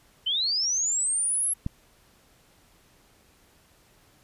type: linear sweep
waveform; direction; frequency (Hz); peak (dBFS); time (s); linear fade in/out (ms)
sine; up; 2973 to 11270; -23; 0.26-1.54; 10
type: click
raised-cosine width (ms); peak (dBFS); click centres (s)
5; -16; 1.664
effects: pink hiss -60 dBFS RMS until 4.23 s + resampled to 32000 Hz